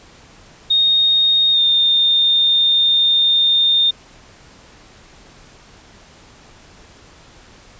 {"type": "tone with pitch glide", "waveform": "sine", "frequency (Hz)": [3708, 3636], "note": ["A#7", "A#7"], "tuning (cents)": [-10, -44], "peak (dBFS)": -11, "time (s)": [0.7, 3.91], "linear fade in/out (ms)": 10, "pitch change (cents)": -34, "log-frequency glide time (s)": [1.53, 1.59], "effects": ["pink hiss -45 dBFS RMS until 7.79 s", "resampled to 16000 Hz"]}